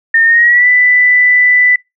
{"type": "tone with pitch glide", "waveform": "sine", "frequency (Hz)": [1822, 1986.9], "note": ["A#6", "B6"], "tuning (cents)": [-40, 10], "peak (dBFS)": -5, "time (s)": [0.14, 1.76], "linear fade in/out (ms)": 5, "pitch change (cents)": 150, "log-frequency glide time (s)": [0.25, 0.68], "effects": ["noise-tail reverb RT60 0.2 s tail -25 dB re dry"]}